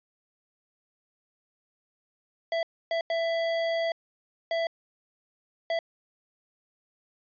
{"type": "tone bursts at uneven times", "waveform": "square", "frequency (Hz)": 664, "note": "E5", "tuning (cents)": 12, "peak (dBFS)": -26, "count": 5, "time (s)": [[2.52, 2.63], [2.91, 3.01], [3.1, 3.92], [4.51, 4.67], [5.7, 5.79]], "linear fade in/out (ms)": 2, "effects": ["resampled to 11025 Hz"]}